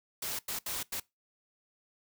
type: noise bursts at uneven times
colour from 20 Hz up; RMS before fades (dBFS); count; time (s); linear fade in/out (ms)
white; -36; 4; 0.22-0.39 / 0.48-0.59 / 0.66-0.83 / 0.92-1; 5
effects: noise-tail reverb RT60 0.2 s tail -22 dB re dry